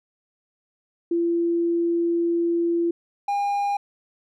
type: tone pair in turn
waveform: sine / triangle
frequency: 340 / 808.7 Hz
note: F4 / G#5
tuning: -46 / -46 cents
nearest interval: octave + minor third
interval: 1500 cents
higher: second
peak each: -19 dBFS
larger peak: neither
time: 1.11-2.91 / 3.28-3.77 s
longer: first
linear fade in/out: 5 ms
effects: none